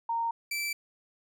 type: tone pair in turn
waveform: sine / sawtooth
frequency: 924 / 2328 Hz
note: A#5 / D7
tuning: -16 / -16 cents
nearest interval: octave + major third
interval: 1600 cents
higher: second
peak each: -27 dBFS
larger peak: neither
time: 0.09-0.31 / 0.51-0.73 s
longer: neither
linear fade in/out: 5 ms
effects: none